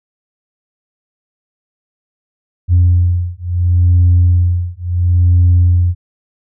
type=beating tone pair; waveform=sine; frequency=87.9 / 88.62 Hz; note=F2 / F2; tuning=+12 / +26 cents; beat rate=0.72 Hz; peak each=-10 dBFS; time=2.68-5.95 s; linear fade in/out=50 ms; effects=tanh soft clip ceiling -3 dBFS